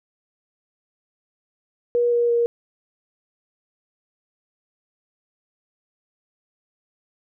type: tone with pitch steps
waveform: sine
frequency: 479.7 / 475.6 / 471.5 Hz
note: A#4 / A#4 / A#4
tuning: +50 / +35 / +20 cents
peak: -16 dBFS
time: 1.95-2.46 s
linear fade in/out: 0 ms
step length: 170 ms
effects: none